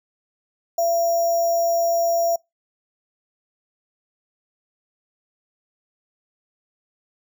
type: tone with sample-and-hold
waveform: sine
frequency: 677 Hz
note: E5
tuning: 46 cents sharp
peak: -17 dBFS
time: 0.78-2.36 s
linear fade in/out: 5 ms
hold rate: 6300 Hz
effects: noise-tail reverb RT60 0.2 s tail -26 dB re dry